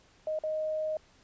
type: tone with dropouts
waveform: sine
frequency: 622.3 Hz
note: D#5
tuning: in tune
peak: -29 dBFS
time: 0.27-0.97 s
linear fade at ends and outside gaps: 2 ms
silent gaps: 0.389-0.436 s
effects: pink hiss -62 dBFS RMS until 1.23 s + resampled to 16000 Hz